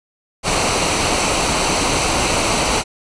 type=noise with comb filter; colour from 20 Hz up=pink; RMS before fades=-17 dBFS; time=0.43-2.84 s; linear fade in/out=50 ms; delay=0.58 ms; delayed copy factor=-0.5; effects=resampled to 22050 Hz